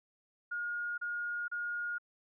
sine tone bursts, 1429 Hz, F6, 39 cents sharp, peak -34 dBFS, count 3, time 0.51-1.984 s, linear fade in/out 10 ms, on 470 ms, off 32 ms, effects none

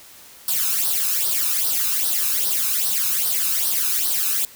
blue noise with flanger, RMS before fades -21 dBFS, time 0.48-4.45 s, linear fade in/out 2 ms, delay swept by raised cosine 0.21 to 0.79 ms, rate 2.5 Hz, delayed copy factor +0.75, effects white hiss -45 dBFS RMS until 4.55 s

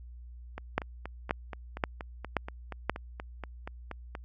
two click trains, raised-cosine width 0.5 ms, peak -23 / -11 dBFS, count 16 / 5, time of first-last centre 0.58-4.151 / 0.78-2.896 s, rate 4.2 / 1.89 Hz, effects added 60 Hz sine -44 dBFS peak until 4.24 s

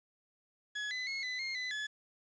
30% pulse tone with pitch steps, 1688 / 2012 / 2169 / 2006 / 2131 / 2006 / 1711 Hz, G#6 / B6 / C#7 / B6 / C7 / B6 / A6, +28 / +32 / -38 / +26 / +31 / +26 / -49 cents, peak -33 dBFS, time 0.75-1.87 s, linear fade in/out 10 ms, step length 160 ms, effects resampled to 16000 Hz + 10-bit

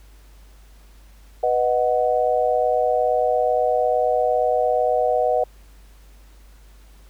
sine chord, B major, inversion none, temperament equal, 493.9 / 622.3 / 740 Hz, B4 / D#5 / F#5, 0 / 0 / 0 cents, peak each -21 dBFS, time 1.43-5.44 s, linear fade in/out 5 ms, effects added 50 Hz sine -45 dBFS peak until 7.09 s + pink hiss -56 dBFS RMS until 7.09 s

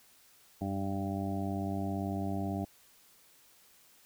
harmonic tone with a mistuned harmonic, 98 Hz, G2, in tune, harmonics 1 / 2 / 3 / 4 / 6 / 7 / 8, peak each -37 / -36 / -38 / -45 / -47 / -41 / -45 dBFS, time 0.61-2.65 s, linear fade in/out 5 ms, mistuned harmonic 1, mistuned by -63 cents, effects white hiss -62 dBFS RMS until 4.05 s

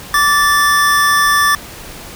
square tone pair together, 1162.6 / 1760 Hz, D6 / A6, -18 / 0 cents, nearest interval perfect fifth, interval 718 cents, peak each -13 dBFS, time 0.14-1.55 s, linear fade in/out 2 ms, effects pink hiss -32 dBFS RMS until 2.15 s

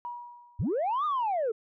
sine tone with exponential decay, 962 Hz, B5, 46 cents flat, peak -32 dBFS, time 0.05-0.88 s, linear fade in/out 0 ms, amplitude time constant 180 ms
sine linear two-way sweep, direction up then down, 59.3 to 1244.5 to 417.7 Hz, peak -24 dBFS, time 0.59-1.52 s, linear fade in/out 10 ms, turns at 1.05 s
effects tanh soft clip ceiling -23 dBFS

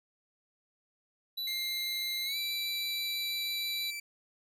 square tone with vibrato, 3951 Hz, B7, in tune, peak -34 dBFS, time 1.37-3.91 s, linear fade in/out 10 ms, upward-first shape triangle, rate 6.2 Hz, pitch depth 8 cents each way
sawtooth tone with pitch glide, 2112 to 2330 Hz, C7 to D7, +16 to -14 cents, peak -34 dBFS, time 1.47-4 s, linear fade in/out 5 ms, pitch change +170 cents, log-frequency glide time 2.25-2.37 s
effects none

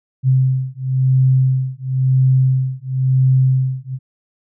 sine beating tone pair, 130.3 / 131.27 Hz, C3 / C3, -7 / +6 cents, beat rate 0.97 Hz, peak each -15 dBFS, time 0.23-3.99 s, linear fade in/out 50 ms, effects none

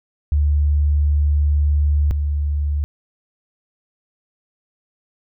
sine tone pair in turn, 73.42 / 73.11 Hz, D2 / D2, 0 / -7 cents, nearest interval unison, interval 7 cents, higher first, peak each -13 / -17 dBFS, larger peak first, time 0.32-2.11 / 2.11-2.84 s, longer first, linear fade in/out 0 ms, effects none

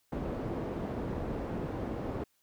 white low-pass noise, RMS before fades -36 dBFS, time 0.12-2.24 s, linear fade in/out 5 ms, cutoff 440 Hz, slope 12 dB/octave, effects white hiss -73 dBFS RMS until 2.42 s

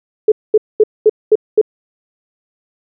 sine tone bursts, 430 Hz, A4, 40 cents flat, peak -4 dBFS, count 6, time 0.28-1.614 s, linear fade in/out 5 ms, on 39 ms, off 220 ms, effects none

